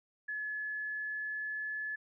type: tone with pitch glide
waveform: sine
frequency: 1708 to 1718.9 Hz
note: G#6 to A6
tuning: +48 to -41 cents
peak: -35 dBFS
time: 0.28-1.96 s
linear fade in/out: 10 ms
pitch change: +11 cents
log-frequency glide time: 0.41-1.78 s
effects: none